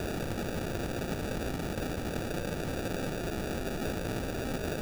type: noise with sample-and-hold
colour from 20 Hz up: blue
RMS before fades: -34 dBFS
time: 0-4.81 s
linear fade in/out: 0 ms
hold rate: 1050 Hz
effects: none